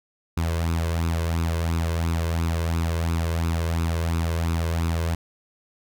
sawtooth tone with flanger, 83 Hz, E2, 12 cents sharp, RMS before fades -24 dBFS, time 0.37-5.15 s, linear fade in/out 5 ms, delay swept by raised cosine 0.78 to 1.98 ms, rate 2.9 Hz, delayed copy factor +0.6, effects none

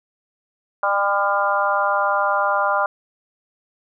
harmonic tone with a mistuned harmonic, 200.2 Hz, G3, 37 cents sharp, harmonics 3 / 4 / 5 / 6 / 7, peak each -23 / -23 / -23 / -23 / -23 dBFS, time 0.83-2.86 s, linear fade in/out 2 ms, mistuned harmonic 5, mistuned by +15 cents, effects none

